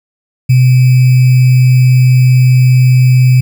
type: tone with sample-and-hold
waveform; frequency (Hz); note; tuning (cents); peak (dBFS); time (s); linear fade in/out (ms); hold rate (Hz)
sine; 127.3; C3; -47; -3; 0.49-3.41; 10; 2450
effects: none